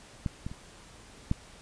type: clicks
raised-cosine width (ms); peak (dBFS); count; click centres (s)
5; -17 / -22 / -29 / -13; 4; 0.262 / 0.465 / 0.515 / 1.314
effects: pink hiss -52 dBFS RMS until 1.61 s + resampled to 22050 Hz